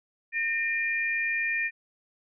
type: tone pair together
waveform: sine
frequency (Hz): 1827.9 / 2400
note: A#6 / D7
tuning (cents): -34 / +37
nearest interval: perfect fourth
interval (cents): 471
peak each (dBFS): -28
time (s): 0.32-1.71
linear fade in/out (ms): 50
effects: none